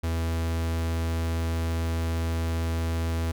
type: tone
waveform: 45% pulse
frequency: 82.41 Hz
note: E2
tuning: in tune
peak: -25 dBFS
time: 0.03-3.32 s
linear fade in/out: 10 ms
effects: none